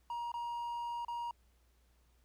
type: tone with dropouts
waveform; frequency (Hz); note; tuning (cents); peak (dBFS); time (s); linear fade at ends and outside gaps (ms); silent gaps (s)
triangle; 947; A#5; +27; -35; 0.1-1.31; 2; 0.318-0.34 / 1.049-1.082
effects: added 60 Hz sine -67 dBFS peak until 2.24 s + pink hiss -75 dBFS RMS until 2.24 s